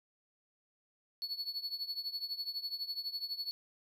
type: tone with tremolo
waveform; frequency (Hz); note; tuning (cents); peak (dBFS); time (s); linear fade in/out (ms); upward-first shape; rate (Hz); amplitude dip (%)
triangle; 4413; C#8; -9; -32; 1.22-3.51; 0; triangle; 12; 90
effects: none